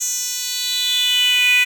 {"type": "tone with high-pass filter sweep", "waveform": "10% pulse", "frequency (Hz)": 495.3, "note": "B4", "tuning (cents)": 5, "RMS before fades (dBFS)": -18, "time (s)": [0, 1.65], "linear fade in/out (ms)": 20, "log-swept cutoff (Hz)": [6300, 2300], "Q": 5.7, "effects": []}